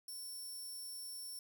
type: tone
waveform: 5% pulse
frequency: 5430 Hz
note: F8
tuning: 50 cents flat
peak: -39 dBFS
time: 0.08-1.39 s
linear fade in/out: 2 ms
effects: 11-bit